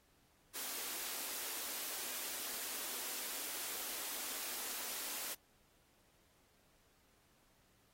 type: high-pass noise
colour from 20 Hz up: white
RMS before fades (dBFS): -43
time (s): 0.54-5.35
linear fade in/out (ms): 20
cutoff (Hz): 230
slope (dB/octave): 48
effects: pink hiss -72 dBFS RMS until 7.93 s + AAC 48 kbps